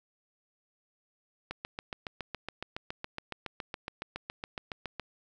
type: click train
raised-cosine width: 0.3 ms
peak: -20 dBFS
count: 26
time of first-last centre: 1.51-4.997 s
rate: 7.17 Hz
effects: none